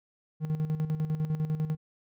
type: tone with tremolo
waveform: triangle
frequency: 155.56 Hz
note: D#3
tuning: in tune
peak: -23 dBFS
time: 0.4-1.77 s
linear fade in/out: 50 ms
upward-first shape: square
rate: 10 Hz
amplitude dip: 65%
effects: none